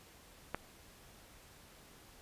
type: click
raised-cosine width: 0.5 ms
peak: -20 dBFS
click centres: 0.546 s
effects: pink hiss -59 dBFS RMS until 2.21 s + resampled to 32000 Hz